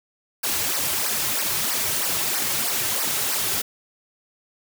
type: noise with flanger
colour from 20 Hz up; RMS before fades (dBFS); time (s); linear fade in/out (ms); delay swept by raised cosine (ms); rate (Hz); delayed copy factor
white; -24; 0.43-3.62; 10; 0.28 to 4.28; 3.1; -0.95
effects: none